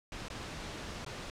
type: noise with dropouts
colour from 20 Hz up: pink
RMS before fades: -42 dBFS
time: 0.12-1.3 s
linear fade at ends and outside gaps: 1 ms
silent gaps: 0.284-0.301 / 1.048-1.063 s
effects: low-pass 6000 Hz 12 dB/octave